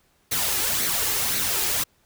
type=noise with flanger; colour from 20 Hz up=white; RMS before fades=-24 dBFS; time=0.31-1.84 s; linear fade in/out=10 ms; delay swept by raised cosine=0.48 to 2.48 ms; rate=1.9 Hz; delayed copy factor=+0.55; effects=pink hiss -64 dBFS RMS until 2.05 s

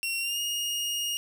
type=tone with pitch glide; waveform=sawtooth; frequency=2736 to 2857 Hz; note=F7 to F7; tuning=-36 to +39 cents; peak=-25 dBFS; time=0.03-1.17 s; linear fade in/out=0 ms; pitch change=+75 cents; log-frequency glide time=0.2-0.39 s; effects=none

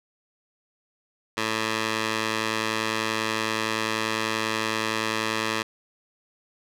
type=tone with band-pass filter; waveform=15% pulse; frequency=110.4 Hz; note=A2; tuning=6 cents sharp; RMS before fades=-27 dBFS; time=1.37-5.63 s; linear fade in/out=10 ms; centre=2600 Hz; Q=0.57; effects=none

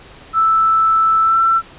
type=tone with pitch glide; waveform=sine; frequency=1318.5 to 1340.8 Hz; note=E6 to E6; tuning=0 to +29 cents; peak=-10 dBFS; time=0.33-1.62 s; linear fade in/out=50 ms; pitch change=+29 cents; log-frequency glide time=1.22-1.38 s; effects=pink hiss -40 dBFS RMS until 1.78 s + resampled to 8000 Hz

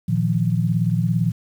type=chord; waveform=sine; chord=Bb suspended fourth; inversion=none; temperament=equal with one note detuned; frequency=116.54 / 157.1 / 174.61 Hz; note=Bb2 / Eb3 / F3; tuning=0 / +17 / 0 cents; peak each=-21 / -22 / -21 dBFS; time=0.08-1.32 s; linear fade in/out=10 ms; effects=8-bit

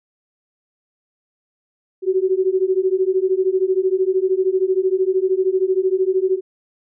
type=beating tone pair; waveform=sine; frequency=370 / 383 Hz; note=F#4 / G4; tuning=0 / -40 cents; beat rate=13 Hz; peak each=-18 dBFS; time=2.02-6.41 s; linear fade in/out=50 ms; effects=none

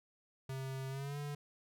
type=tone with pitch glide; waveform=square; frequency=133.2 to 145.26 Hz; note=C3 to D3; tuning=+31 to -19 cents; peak=-40 dBFS; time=0.49-1.35 s; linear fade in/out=5 ms; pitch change=+150 cents; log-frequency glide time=0.89-1.18 s; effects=none

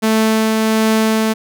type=tone with tremolo; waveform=sawtooth; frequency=220 Hz; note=A3; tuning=in tune; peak=-7 dBFS; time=0.02-1.34 s; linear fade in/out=20 ms; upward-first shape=triangle; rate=1.4 Hz; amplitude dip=25%; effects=none

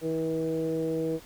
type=tone with low-pass filter; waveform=15% pulse; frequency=161.1 Hz; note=E3; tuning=39 cents flat; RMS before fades=-29 dBFS; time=0.01-1.2 s; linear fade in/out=50 ms; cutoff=430 Hz; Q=6.8; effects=pink hiss -51 dBFS RMS until 1.25 s

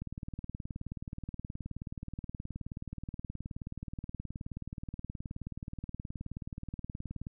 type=click train; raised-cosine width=5 ms; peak=-27 dBFS; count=138; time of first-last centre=0.02-7.269 s; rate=18.9 Hz; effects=none

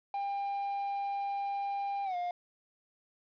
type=tone with pitch glide; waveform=triangle; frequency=799 to 707.7 Hz; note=G5 to F5; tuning=+33 to +23 cents; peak=-30 dBFS; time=0.14-2.31 s; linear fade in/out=2 ms; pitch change=-210 cents; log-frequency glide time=2.04-2.16 s; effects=resampled to 11025 Hz + 10-bit

